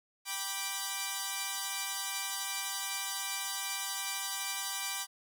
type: chord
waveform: 5% pulse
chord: G major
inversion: none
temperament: equal with one note detuned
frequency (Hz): 784 / 977 / 1174.7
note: G5 / B5 / D6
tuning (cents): 0 / -19 / 0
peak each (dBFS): -27 / -27 / -27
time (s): 0.25-5.07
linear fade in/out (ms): 50
effects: none